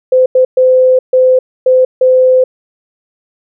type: tone bursts at uneven times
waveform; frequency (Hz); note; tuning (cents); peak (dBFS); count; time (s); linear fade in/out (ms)
sine; 513; C5; -34; -4; 6; 0.12-0.26 / 0.35-0.45 / 0.57-0.99 / 1.13-1.39 / 1.66-1.85 / 2.01-2.44; 5
effects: none